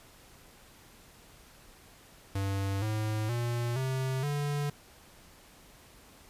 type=tone with pitch steps; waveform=square; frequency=98 / 108.11 / 119.27 / 131.57 / 145.15 Hz; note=G2 / A2 / A#2 / C3 / D3; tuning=0 / -30 / +40 / +10 / -20 cents; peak=-30 dBFS; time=2.35-4.7 s; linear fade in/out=5 ms; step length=470 ms; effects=pink hiss -56 dBFS RMS until 6.29 s + resampled to 32000 Hz